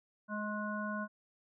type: harmonic tone with a mistuned harmonic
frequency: 209.9 Hz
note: G#3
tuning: 19 cents sharp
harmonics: 1 / 3 / 5 / 7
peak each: -38 / -43 / -42 / -41 dBFS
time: 0.28-1.08 s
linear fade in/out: 50 ms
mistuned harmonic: 5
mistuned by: +16 cents
effects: none